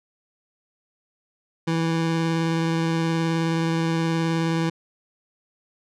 25% pulse tone with vibrato, 164.3 Hz, E3, 5 cents flat, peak -17 dBFS, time 1.67-4.7 s, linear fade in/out 10 ms, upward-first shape triangle, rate 19 Hz, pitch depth 16 cents each way, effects low-pass 6000 Hz 12 dB/octave

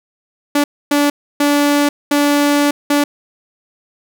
sawtooth tone bursts at uneven times, 289.3 Hz, D4, 26 cents flat, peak -7 dBFS, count 5, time 0.55-0.64 / 0.91-1.1 / 1.4-1.89 / 2.11-2.71 / 2.9-3.04 s, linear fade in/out 5 ms, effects none

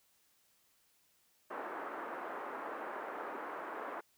white band-pass noise, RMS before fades -43 dBFS, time 1.5-4.01 s, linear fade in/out 10 ms, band 300 to 1400 Hz, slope 24 dB/octave, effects white hiss -72 dBFS RMS until 4.17 s

